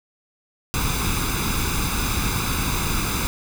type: noise with comb filter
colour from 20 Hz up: pink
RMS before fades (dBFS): -23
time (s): 0.74-3.27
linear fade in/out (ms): 0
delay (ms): 0.81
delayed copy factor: +0.7
effects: none